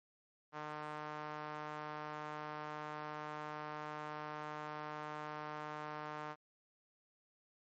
sawtooth tone with band-pass filter, 151.4 Hz, D#3, 47 cents flat, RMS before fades -45 dBFS, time 0.52-6.36 s, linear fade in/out 50 ms, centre 1100 Hz, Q 1.5, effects MP3 48 kbps

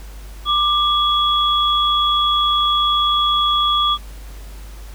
sine tone pair together, 1186 / 3355 Hz, D6 / G#7, +17 / +17 cents, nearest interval octave + tritone, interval 1800 cents, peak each -16 / -17 dBFS, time 0.45-3.98 s, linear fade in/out 50 ms, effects added 50 Hz sine -32 dBFS peak until 4.94 s + pink hiss -44 dBFS RMS until 4.94 s

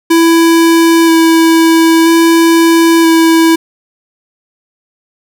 square tone with vibrato, 329.6 Hz, E4, in tune, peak -5 dBFS, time 0.1-3.56 s, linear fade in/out 10 ms, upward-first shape square, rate 0.51 Hz, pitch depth 10 cents each way, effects none

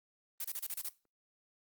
blue noise bursts, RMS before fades -38 dBFS, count 7, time 0.4-0.89 s, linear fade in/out 5 ms, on 46 ms, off 28 ms, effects noise-tail reverb RT60 0.3 s tail -19 dB re dry + Opus 24 kbps

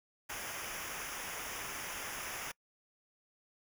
pink noise with comb filter, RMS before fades -42 dBFS, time 0.29-2.52 s, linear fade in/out 10 ms, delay 0.24 ms, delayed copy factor -0.8, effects noise-tail reverb RT60 0.1 s tail -25 dB re dry

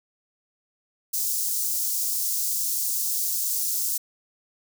white high-pass noise, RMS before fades -26 dBFS, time 1.13-3.98 s, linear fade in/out 10 ms, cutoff 5400 Hz, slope 24 dB/octave, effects none

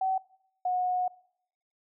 sine tone pair in turn, 760 / 728.7 Hz, F#5 / F#5, +46 / -27 cents, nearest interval minor second, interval 73 cents, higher first, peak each -25 dBFS, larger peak neither, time 0.01-0.18 / 0.65-1.08 s, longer second, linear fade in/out 5 ms, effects noise-tail reverb RT60 0.7 s tail -21 dB re dry

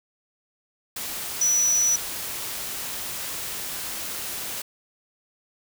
sine tone in noise, 5910 Hz, F#8, 3 cents flat, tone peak -18 dBFS, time 1.41-1.96 s, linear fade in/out 5 ms, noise white, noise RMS -32 dBFS, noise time 0.96-4.62 s, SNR +11 dB, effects none

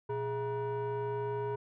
sine tone with frequency modulation, 415.3 Hz, G#4, in tune, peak -30 dBFS, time 0.09-1.56 s, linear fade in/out 10 ms, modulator 536 Hz, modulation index 0.92, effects tanh soft clip ceiling -30 dBFS

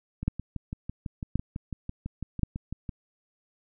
two click trains, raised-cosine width 5 ms, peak -21 / -11 dBFS, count 17 / 3, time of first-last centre 0.23-2.892 / 0.28-2.433 s, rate 6.01 / 0.929 Hz, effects none

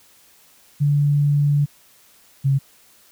sine tone pair in turn, 144.8 / 136.95 Hz, D3 / C#3, -24 / -21 cents, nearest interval minor second, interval 97 cents, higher first, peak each -14 dBFS, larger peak neither, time 0.8-1.66 / 2.44-2.59 s, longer first, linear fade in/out 20 ms, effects white hiss -53 dBFS RMS until 3.11 s

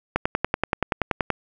click train, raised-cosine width 0.5 ms, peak -5 dBFS, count 13, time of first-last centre 0.16-1.303 s, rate 10.5 Hz, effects none

